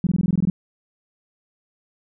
sine tone bursts, 180 Hz, F#3, 47 cents flat, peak -15 dBFS, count 10, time 0.04-0.5 s, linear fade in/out 2 ms, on 28 ms, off 20 ms, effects none

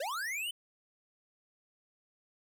square linear sweep, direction up, 497.1 to 3074 Hz, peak -35 dBFS, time 0-0.51 s, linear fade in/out 5 ms, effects none

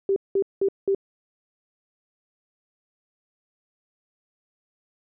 sine tone bursts, 392 Hz, G4, in tune, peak -18 dBFS, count 4, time 0.09-0.948 s, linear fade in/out 2 ms, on 72 ms, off 190 ms, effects none

